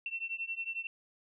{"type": "beating tone pair", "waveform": "sine", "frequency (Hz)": [2697, 2708], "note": ["E7", "E7"], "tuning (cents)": [39, 46], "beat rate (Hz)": 11, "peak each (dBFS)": [-38, -39], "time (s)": [0.06, 0.87], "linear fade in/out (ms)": 2, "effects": []}